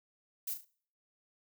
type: noise with echo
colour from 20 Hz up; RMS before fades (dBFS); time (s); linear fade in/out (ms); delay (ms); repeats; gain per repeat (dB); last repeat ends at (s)
violet; -37; 0.47-0.54; 5; 36; 3; -8; 0.648
effects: noise-tail reverb RT60 0.5 s tail -22 dB re dry